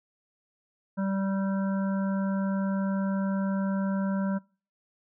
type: harmonic tone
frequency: 194.3 Hz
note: G3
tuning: 15 cents flat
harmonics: 1 / 3 / 5 / 7 / 8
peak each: -26 / -36 / -40 / -43 / -44 dBFS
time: 0.97-4.39 s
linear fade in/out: 20 ms
effects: noise-tail reverb RT60 0.4 s tail -25 dB re dry